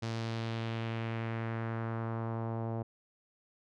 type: tone with low-pass filter sweep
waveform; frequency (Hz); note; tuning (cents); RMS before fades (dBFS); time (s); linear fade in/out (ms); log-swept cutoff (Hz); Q
sawtooth; 113.8; A#2; -41; -36; 0.02-2.83; 10; 5400 to 730; 1.6
effects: none